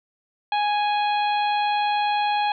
harmonic tone, 830.6 Hz, G#5, in tune, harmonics 1 / 2 / 3 / 4 / 5, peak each -20 / -33 / -31 / -33 / -37 dBFS, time 0.52-2.52 s, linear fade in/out 2 ms, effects none

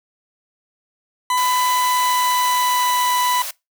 40% pulse tone with pitch glide, 1000 to 991.9 Hz, B5 to B5, +21 to +7 cents, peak -16 dBFS, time 1.3-3.42 s, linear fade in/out 2 ms, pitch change -14 cents, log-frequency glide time 1.66-3 s
white high-pass noise, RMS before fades -28 dBFS, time 1.37-3.51 s, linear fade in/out 5 ms, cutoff 540 Hz, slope 96 dB/octave
effects noise-tail reverb RT60 0.2 s tail -21 dB re dry

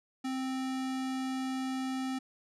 square tone, 261.7 Hz, C4, in tune, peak -33 dBFS, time 0.24-2.19 s, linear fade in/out 10 ms, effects low-pass 9000 Hz 12 dB/octave

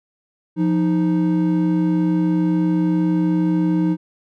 triangle tone pair together, 174.61 / 311.7 Hz, F3 / D#4, 0 / +3 cents, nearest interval minor seventh, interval 1003 cents, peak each -16 dBFS, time 0.56-3.97 s, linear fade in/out 50 ms, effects none

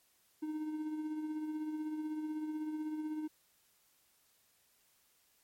triangle tone with tremolo, 308.2 Hz, D#4, 16 cents flat, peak -32 dBFS, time 0.42-3.28 s, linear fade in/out 10 ms, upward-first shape triangle, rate 16 Hz, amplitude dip 50%, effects white hiss -71 dBFS RMS until 5.43 s + MP3 64 kbps

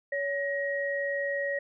sine tone pair together, 563.1 / 1891 Hz, C#5 / A#6, +27 / +24 cents, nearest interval octave + major sixth, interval 2097 cents, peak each -30 / -31 dBFS, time 0.12-1.59 s, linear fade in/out 5 ms, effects none

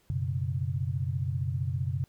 sine chord, F# suspended fourth, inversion none, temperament equal, 92.5 / 123.47 / 138.59 Hz, F#2 / B2 / C#3, 0 / 0 / 0 cents, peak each -32 dBFS, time 0.1-2.04 s, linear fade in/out 0 ms, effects pink hiss -67 dBFS RMS until 2.08 s

